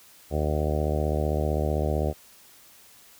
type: harmonic tone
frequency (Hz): 75.6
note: D#2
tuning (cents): -49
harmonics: 1 / 2 / 3 / 4 / 5 / 6 / 7 / 8 / 9 / 10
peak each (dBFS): -26 / -31 / -35 / -36 / -33 / -34 / -34 / -33 / -37 / -38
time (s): 0.3-2.14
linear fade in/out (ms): 50
effects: white hiss -53 dBFS RMS until 3.19 s